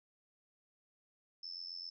sine tone with amplitude modulation, 5274 Hz, E8, in tune, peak -39 dBFS, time 1.43-1.9 s, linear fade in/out 5 ms, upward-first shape sine, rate 87.7 Hz, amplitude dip 90%, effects none

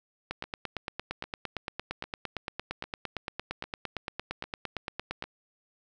two click trains, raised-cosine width 0.3 ms, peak -17 / -24 dBFS, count 44 / 7, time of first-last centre 0.31-5.224 / 0.44-5.24 s, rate 8.75 / 1.25 Hz, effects none

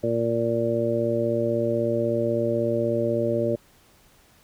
harmonic tone, 116.2 Hz, A#2, 5 cents flat, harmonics 1 / 2 / 3 / 4 / 5, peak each -30 / -29 / -27 / -28 / -25 dBFS, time 0.03-3.56 s, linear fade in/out 10 ms, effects pink hiss -57 dBFS RMS until 4.43 s

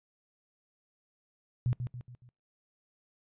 sine tone with echo, 123 Hz, B2, 7 cents flat, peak -25 dBFS, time 1.66-1.73 s, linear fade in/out 0 ms, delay 140 ms, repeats 4, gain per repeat -7 dB, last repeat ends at 2.29 s, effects noise-tail reverb RT60 0.3 s tail -26 dB re dry + resampled to 8000 Hz

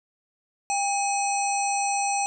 harmonic tone with a mistuned harmonic, 846 Hz, G#5, 32 cents sharp, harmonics 1 / 3 / 5 / 7 / 9 / 10, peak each -24 / -31 / -40 / -32 / -34 / -37 dBFS, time 0.7-2.26 s, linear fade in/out 0 ms, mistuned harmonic 1, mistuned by -98 cents, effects none

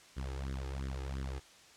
sawtooth tone with flanger, 66.9 Hz, C2, 39 cents sharp, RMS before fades -39 dBFS, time 0.16-1.4 s, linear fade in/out 20 ms, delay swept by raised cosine 0.55 to 2.45 ms, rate 2.9 Hz, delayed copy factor +0.95, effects white hiss -58 dBFS RMS until 1.76 s + low-pass 7000 Hz 12 dB/octave

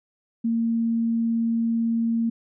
sine tone, 229.5 Hz, A#3, 27 cents flat, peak -20 dBFS, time 0.44-2.3 s, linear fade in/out 10 ms, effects none

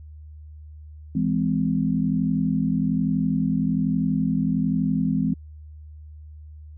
sine chord, E augmented, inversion none, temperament just, 164.81 / 206 / 257.5 Hz, E3 / G#3 / B#3, 0 / -14 / -28 cents, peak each -24 dBFS, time 1.15-5.34 s, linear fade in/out 5 ms, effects added 76 Hz sine -39 dBFS peak until 6.77 s

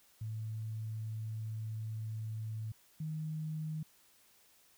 sine tone pair in turn, 110 / 155.97 Hz, A2 / D#3, 0 / +5 cents, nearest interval tritone, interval 605 cents, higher second, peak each -37 / -36 dBFS, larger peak second, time 0.21-2.72 / 3-3.83 s, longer first, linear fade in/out 5 ms, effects white hiss -66 dBFS RMS until 4.77 s

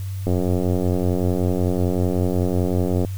click train, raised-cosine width 2 ms, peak -9 dBFS, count 253, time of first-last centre 0.27-3.048 s, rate 90.7 Hz, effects added 96 Hz sine -25 dBFS peak until 3.17 s + white hiss -46 dBFS RMS until 3.17 s

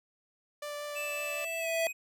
square tone with exponential growth, 659.3 Hz, E5, in tune, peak -27 dBFS, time 0.62-1.87 s, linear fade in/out 1 ms, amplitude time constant 270 ms
sawtooth tone with vibrato, 587.3 Hz, D5, in tune, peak -33 dBFS, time 0.62-1.45 s, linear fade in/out 5 ms, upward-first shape triangle, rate 5.4 Hz, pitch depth 9 cents each way
square tone with pitch glide, 2637 to 2509 Hz, E7 to D#7, 0 to +14 cents, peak -36 dBFS, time 0.95-1.93 s, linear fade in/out 20 ms, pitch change -86 cents, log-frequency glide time 1.59-1.68 s
effects none

